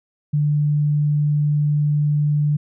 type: tone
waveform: sine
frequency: 148 Hz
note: D3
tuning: 14 cents sharp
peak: -15 dBFS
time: 0.33-2.57 s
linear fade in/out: 10 ms
effects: none